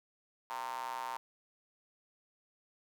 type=tone with high-pass filter; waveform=square; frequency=61 Hz; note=B1; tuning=21 cents flat; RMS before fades=-40 dBFS; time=0.5-1.17 s; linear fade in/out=0 ms; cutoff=930 Hz; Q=6.8; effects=none